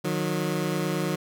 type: tone pair together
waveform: 20% pulse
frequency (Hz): 153.6 / 182.66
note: D#3 / F#3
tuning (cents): -22 / -22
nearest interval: minor third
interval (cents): 300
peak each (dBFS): -23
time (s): 0.04-1.16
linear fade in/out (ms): 10
effects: none